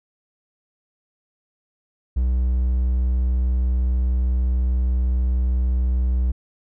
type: tone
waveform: triangle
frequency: 62.4 Hz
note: B1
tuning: 19 cents sharp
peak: -15 dBFS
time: 2.16-6.32 s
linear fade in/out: 10 ms
effects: none